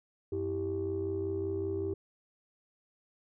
sine tone cluster, 92.4 / 326.1 / 391.4 Hz, F#2 / E4 / G4, -2 / -19 / -3 cents, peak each -37 / -37 / -32 dBFS, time 0.32-1.94 s, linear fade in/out 5 ms, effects tanh soft clip ceiling -25 dBFS

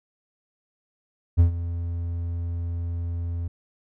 triangle tone with ADSR envelope, 85.4 Hz, F2, 38 cents flat, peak -9 dBFS, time 1.37-3.48 s, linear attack 28 ms, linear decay 110 ms, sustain -15 dB, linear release 7 ms, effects none

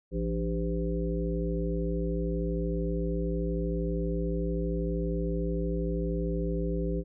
harmonic tone with a mistuned harmonic, 56.5 Hz, A1, 47 cents sharp, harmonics 1 / 3 / 5 / 7 / 9, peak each -31 / -32 / -37 / -35 / -37 dBFS, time 0.11-7.04 s, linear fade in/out 50 ms, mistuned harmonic 5, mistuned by +73 cents, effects none

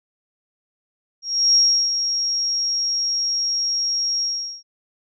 sine tone with ADSR envelope, 5590 Hz, F8, 1 cent sharp, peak -11 dBFS, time 1.22-4.63 s, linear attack 330 ms, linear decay 350 ms, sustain -8 dB, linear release 410 ms, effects none

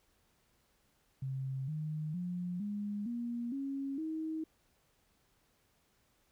sine tone with pitch steps, 133.3 / 154.01 / 177.93 / 205.6 / 237.5 / 274.4 / 317 Hz, C3 / D#3 / F3 / G#3 / A#3 / C#4 / D#4, +33 / -17 / +33 / -17 / +33 / -17 / +32 cents, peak -35 dBFS, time 1.22-4.44 s, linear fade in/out 5 ms, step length 460 ms, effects pink hiss -73 dBFS RMS until 6.31 s

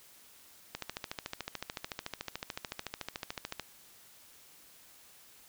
click train, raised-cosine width 0.2 ms, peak -19 dBFS, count 40, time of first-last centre 0.75-3.597 s, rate 13.7 Hz, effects white hiss -58 dBFS RMS until 5.48 s

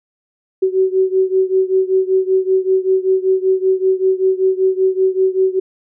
sine beating tone pair, 376.1 / 381.3 Hz, F#4 / G4, +28 / -48 cents, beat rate 5.2 Hz, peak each -14 / -16 dBFS, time 0.62-5.6 s, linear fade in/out 10 ms, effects none

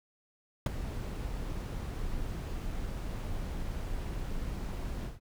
brown noise with ADSR envelope, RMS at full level -22 dBFS, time 0.66-5.2 s, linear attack 4 ms, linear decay 13 ms, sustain -14 dB, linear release 160 ms, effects none

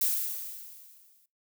violet noise with exponential decay, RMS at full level -25 dBFS, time 0.01-1.26 s, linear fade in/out 5 ms, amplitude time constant 270 ms, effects noise-tail reverb RT60 0.2 s tail -20 dB re dry

